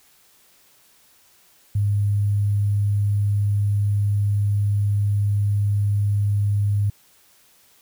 sine tone with sample-and-hold, 102.1 Hz, G#2, 29 cents flat, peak -17 dBFS, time 1.75-6.9 s, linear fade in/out 5 ms, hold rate 11025 Hz, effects white hiss -56 dBFS RMS until 7.81 s

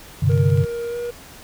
sine chord, G suspended fourth, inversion none, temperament equal, 98 / 130.81 / 146.83 Hz, G2 / C3 / D3, 0 / 0 / 0 cents, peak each -18 dBFS, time 0.22-0.65 s, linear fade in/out 10 ms
triangle tone with pitch glide, 470.5 to 478.7 Hz, A#4 to A#4, +16 to +46 cents, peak -22 dBFS, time 0.29-1.11 s, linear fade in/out 10 ms, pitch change +30 cents, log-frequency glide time 0.89-0.96 s
clicks, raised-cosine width 0.2 ms, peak -23 dBFS, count 5, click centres 0.317 / 0.377 / 0.502 / 0.575 / 0.638 s
effects pink hiss -42 dBFS RMS until 1.43 s

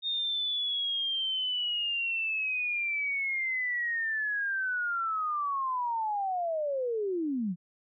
sine linear sweep, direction down, 3692 to 164.81 Hz, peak -28 dBFS, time 0.02-7.56 s, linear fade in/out 50 ms, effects none

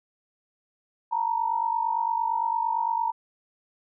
sine tone pair together, 901.2 / 950 Hz, A5 / A#5, +41 / +33 cents, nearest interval minor second, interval 92 cents, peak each -26 dBFS, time 1.11-3.12 s, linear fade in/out 20 ms, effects none

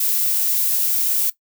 violet noise, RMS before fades -19 dBFS, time 0-1.3 s, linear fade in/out 5 ms, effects noise-tail reverb RT60 0.1 s tail -17 dB re dry

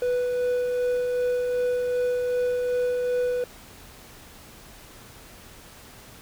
triangle tone with tremolo, 493.9 Hz, B4, in tune, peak -19 dBFS, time 0.02-3.44 s, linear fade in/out 2 ms, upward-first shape sine, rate 2.6 Hz, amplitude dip 25%, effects pink hiss -47 dBFS RMS until 6.21 s

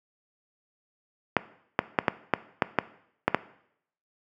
clicks, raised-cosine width 0.5 ms, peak -4 dBFS, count 9, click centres 1.367 / 1.791 / 1.988 / 2.082 / 2.337 / 2.622 / 2.787 / 3.28 / 3.346 s, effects noise-tail reverb RT60 0.7 s tail -17 dB re dry + high-pass 150 Hz 12 dB/octave

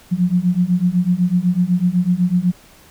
sine beating tone pair, 174.61 / 182.61 Hz, F3 / F#3, 0 / -22 cents, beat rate 8 Hz, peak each -17 / -16 dBFS, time 0.11-2.52 s, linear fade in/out 20 ms, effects pink hiss -47 dBFS RMS until 2.9 s

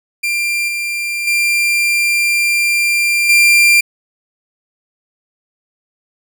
40% pulse tone with level steps, 2380 Hz, D7, 22 cents sharp, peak -14 / -17 / -11 / -6 dBFS, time 0.23-3.81 s, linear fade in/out 10 ms, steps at 0.68 / 1.27 / 3.29 s, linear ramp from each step 5 ms, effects none

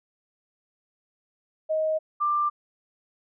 sine tone pair in turn, 628 / 1185.5 Hz, D#5 / D6, +16 / +16 cents, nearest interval major seventh, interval 1100 cents, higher second, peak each -22 / -21 dBFS, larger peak second, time 1.69-1.99 / 2.2-2.5 s, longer neither, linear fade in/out 20 ms, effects none

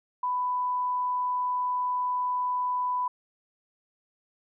sine tone, 995 Hz, B5, 13 cents sharp, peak -25 dBFS, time 0.23-3.08 s, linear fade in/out 5 ms, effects none

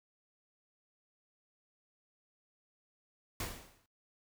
pink noise with exponential decay, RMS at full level -36 dBFS, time 3.4-3.86 s, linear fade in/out 2 ms, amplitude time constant 100 ms, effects noise-tail reverb RT60 0.1 s tail -17 dB re dry

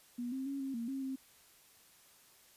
sine tone with pitch steps, 242.3 / 264.8 / 276.6 / 269.3 / 232.5 / 269.5 / 265.3 Hz, B3 / C4 / C#4 / C#4 / A#3 / C#4 / C4, -33 / +21 / -4 / -50 / -4 / -49 / +24 cents, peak -36 dBFS, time 0.18-1.16 s, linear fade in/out 10 ms, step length 140 ms, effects white hiss -63 dBFS RMS until 2.56 s + resampled to 32000 Hz

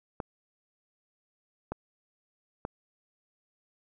clicks, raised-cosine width 1 ms, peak -19 dBFS, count 3, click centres 0.202 / 1.72 / 2.651 s, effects none

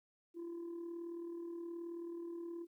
sine tone with amplitude modulation, 340 Hz, F4, 46 cents flat, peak -38 dBFS, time 0.34-2.67 s, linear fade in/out 50 ms, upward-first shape sine, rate 38.8 Hz, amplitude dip 50%, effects tanh soft clip ceiling -40 dBFS + 13-bit

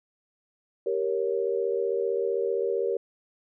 sine chord, G diminished, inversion none, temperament equal with one note detuned, 392 / 467.5 / 554.4 Hz, G4 / Bb4 / Db5, 0 / +5 / 0 cents, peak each -28 / -27 / -32 dBFS, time 0.86-2.97 s, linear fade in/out 5 ms, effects none

